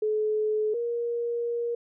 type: tone pair in turn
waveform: sine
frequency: 428.8 / 472.2 Hz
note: A4 / A#4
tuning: -45 / +22 cents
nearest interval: major second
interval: 167 cents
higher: second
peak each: -23 / -26 dBFS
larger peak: first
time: 0.02-0.74 / 0.74-1.75 s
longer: second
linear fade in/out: 5 ms
effects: none